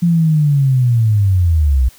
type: linear sweep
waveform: sine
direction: down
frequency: 174.61 to 59.9 Hz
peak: -9 dBFS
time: 0.02-1.89 s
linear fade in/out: 10 ms
effects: white hiss -45 dBFS RMS until 1.98 s